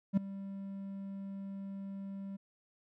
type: tone with ADSR envelope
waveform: triangle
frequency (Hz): 196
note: G3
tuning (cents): 0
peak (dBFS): -20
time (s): 0.13-2.37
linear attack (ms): 42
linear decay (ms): 6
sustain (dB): -18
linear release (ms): 14
effects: none